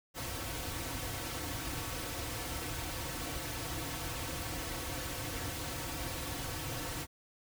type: noise with comb filter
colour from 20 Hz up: pink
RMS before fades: -39 dBFS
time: 0.14-7.07 s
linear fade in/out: 50 ms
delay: 4.9 ms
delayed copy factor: -0.85
effects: none